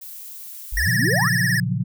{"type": "noise", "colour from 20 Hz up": "violet", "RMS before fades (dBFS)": -37, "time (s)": [0.01, 0.97], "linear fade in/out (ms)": 10}
{"type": "exponential sweep", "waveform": "sine", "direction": "up", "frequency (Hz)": [36.1, 1460], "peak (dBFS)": -22, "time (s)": [0.72, 1.29], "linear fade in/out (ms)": 10}
{"type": "tone with vibrato", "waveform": "square", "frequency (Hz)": 1791, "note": "A6", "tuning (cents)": 30, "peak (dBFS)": -20, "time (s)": [0.77, 1.6], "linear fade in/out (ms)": 2, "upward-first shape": "triangle", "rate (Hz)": 18, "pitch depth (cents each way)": 140}
{"type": "chord", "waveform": "sine", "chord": "Gb major seventh", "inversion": "first", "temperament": "equal", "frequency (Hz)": [116.54, 138.59, 174.61, 185], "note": ["Bb2", "Db3", "F3", "Gb3"], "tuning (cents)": [0, 0, 0, 0], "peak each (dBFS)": [-24, -25, -25, -30], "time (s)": [0.86, 1.84], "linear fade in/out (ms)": 20}
{"effects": []}